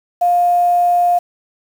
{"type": "tone with quantisation", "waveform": "sine", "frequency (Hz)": 705, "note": "F5", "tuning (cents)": 16, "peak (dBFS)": -10, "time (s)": [0.21, 1.19], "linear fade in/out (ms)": 10, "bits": 6, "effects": []}